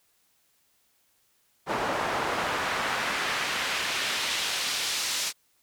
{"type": "noise with band-pass filter sweep", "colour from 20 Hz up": "pink", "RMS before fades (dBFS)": -29, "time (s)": [1.66, 5.33], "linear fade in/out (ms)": 50, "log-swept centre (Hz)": [770, 5600], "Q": 0.88, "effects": ["white hiss -68 dBFS RMS until 5.62 s"]}